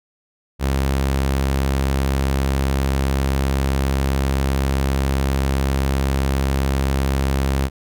sawtooth tone, 67.6 Hz, C#2, 43 cents flat, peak -13 dBFS, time 0.59-7.7 s, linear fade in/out 50 ms, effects none

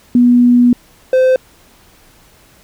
sine / triangle tone pair in turn, 243.7 / 516.4 Hz, B3 / C5, -23 / -23 cents, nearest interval octave + minor second, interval 1300 cents, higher second, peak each -5 dBFS, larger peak neither, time 0.15-0.73 / 1.13-1.36 s, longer first, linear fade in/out 2 ms, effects pink hiss -47 dBFS RMS until 2.63 s

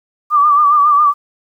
sine tone with vibrato, 1176 Hz, D6, 2 cents sharp, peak -7 dBFS, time 0.3-1.14 s, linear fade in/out 50 ms, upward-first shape sine, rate 7.3 Hz, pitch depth 59 cents each way, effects 8-bit

